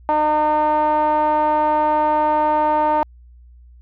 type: tone with low-pass filter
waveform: 5% pulse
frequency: 304.1 Hz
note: D#4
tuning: 40 cents flat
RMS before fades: -17 dBFS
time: 0.09-3.03 s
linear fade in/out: 0 ms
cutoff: 830 Hz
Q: 7.6
effects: added 60 Hz sine -42 dBFS peak until 3.81 s